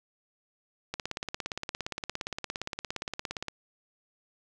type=click train; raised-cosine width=0.2 ms; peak=-16 dBFS; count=45; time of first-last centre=0.94-3.483 s; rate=17.3 Hz; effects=none